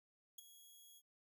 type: tone with ADSR envelope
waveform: 10% pulse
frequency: 3322 Hz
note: G#7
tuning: in tune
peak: -38 dBFS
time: 0.38-1.02 s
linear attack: 8 ms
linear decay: 11 ms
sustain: -14 dB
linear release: 47 ms
effects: none